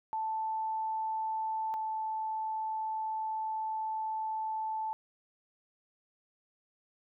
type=tone pair in turn; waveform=sine; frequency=880 / 876 Hz; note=A5 / A5; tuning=0 / -8 cents; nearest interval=unison; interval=8 cents; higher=first; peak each=-31 / -32 dBFS; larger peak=first; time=0.13-1.74 / 1.74-4.93 s; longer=second; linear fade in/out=0 ms; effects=none